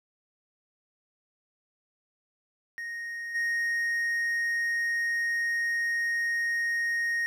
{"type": "tone with level steps", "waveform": "triangle", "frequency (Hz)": 1864.7, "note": "A#6", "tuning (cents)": 0, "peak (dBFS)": [-32, -24], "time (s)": [2.78, 7.26], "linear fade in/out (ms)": 0, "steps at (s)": 3.34, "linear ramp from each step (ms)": 20, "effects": []}